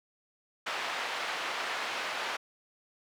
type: band-pass noise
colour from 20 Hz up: pink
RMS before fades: -35 dBFS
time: 0.66-2.37 s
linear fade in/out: 10 ms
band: 820 to 3300 Hz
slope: 12 dB/octave
effects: none